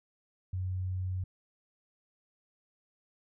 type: tone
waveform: sine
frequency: 92.5 Hz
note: F#2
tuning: in tune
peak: -31 dBFS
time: 0.53-1.24 s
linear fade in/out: 5 ms
effects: none